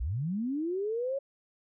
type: linear sweep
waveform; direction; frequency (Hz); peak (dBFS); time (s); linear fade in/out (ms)
sine; up; 49 to 560; -29; 0-1.19; 10
effects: none